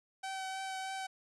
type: tone with vibrato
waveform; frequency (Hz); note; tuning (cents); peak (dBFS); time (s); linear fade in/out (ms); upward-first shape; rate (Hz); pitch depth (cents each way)
sawtooth; 765; G5; -42; -34; 0.23-1.07; 10; triangle; 3.2; 15
effects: resampled to 24000 Hz